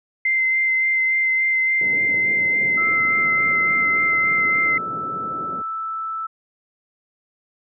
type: tone with vibrato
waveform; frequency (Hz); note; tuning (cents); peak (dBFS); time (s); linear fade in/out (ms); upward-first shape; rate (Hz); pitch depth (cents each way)
sine; 2076; C7; -14; -16; 0.25-4.78; 5; sine; 3.5; 12
type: band-pass noise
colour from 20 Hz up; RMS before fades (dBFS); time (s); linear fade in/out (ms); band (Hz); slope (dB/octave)
white; -36; 1.81-5.62; 5; 110 to 510; 24
type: tone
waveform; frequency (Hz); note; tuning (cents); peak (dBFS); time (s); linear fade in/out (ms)
sine; 1318.5; E6; 0; -24; 2.77-6.27; 10
effects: none